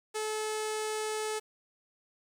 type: tone with low-pass filter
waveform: sawtooth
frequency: 431.6 Hz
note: A4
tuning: 33 cents flat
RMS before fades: -34 dBFS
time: 0.14-1.4 s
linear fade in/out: 20 ms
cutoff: 8900 Hz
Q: 2.6
effects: 9-bit